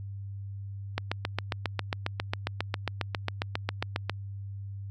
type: click train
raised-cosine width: 0.3 ms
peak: -12 dBFS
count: 24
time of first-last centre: 0.98-4.097 s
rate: 7.38 Hz
effects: added 99 Hz sine -36 dBFS peak until 4.9 s